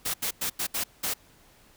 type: noise bursts at uneven times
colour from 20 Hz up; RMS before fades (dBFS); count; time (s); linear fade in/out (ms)
white; -29; 6; 0.05-0.14 / 0.22-0.31 / 0.41-0.5 / 0.59-0.67 / 0.74-0.84 / 1.03-1.14; 10
effects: pink hiss -58 dBFS RMS until 1.76 s